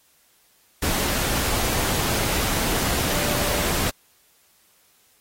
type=tone in noise; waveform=sine; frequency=587.3 Hz; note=D5; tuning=in tune; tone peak=-31 dBFS; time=3.1-3.65 s; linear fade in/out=5 ms; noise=pink; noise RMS=-24 dBFS; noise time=0.82-3.9 s; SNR=-10 dB; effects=white hiss -60 dBFS RMS until 5.2 s + AAC 48 kbps